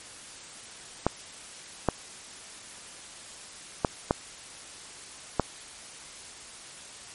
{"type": "clicks", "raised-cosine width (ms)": 1, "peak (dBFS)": -7, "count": 5, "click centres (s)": [1.066, 1.887, 3.848, 4.109, 5.397], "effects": ["white hiss -45 dBFS RMS until 7.14 s", "MP3 48 kbps"]}